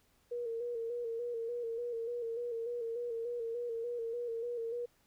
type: tone with vibrato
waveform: sine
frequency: 469.2 Hz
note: A#4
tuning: 11 cents sharp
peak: -35 dBFS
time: 0.31-4.86 s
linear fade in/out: 10 ms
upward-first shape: square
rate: 3.4 Hz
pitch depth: 43 cents each way
effects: pink hiss -71 dBFS RMS until 5.06 s